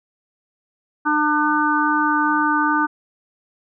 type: harmonic tone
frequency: 300.4 Hz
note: D4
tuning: 39 cents sharp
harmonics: 1 / 3 / 4 / 5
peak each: -21 / -21 / -21 / -21 dBFS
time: 1.05-2.87 s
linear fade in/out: 20 ms
effects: none